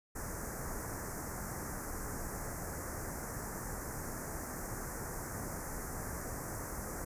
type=band-stop noise; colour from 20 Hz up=pink; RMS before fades=-41 dBFS; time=0.15-7.05 s; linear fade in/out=10 ms; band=1900 to 5800 Hz; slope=48 dB/octave; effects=resampled to 32000 Hz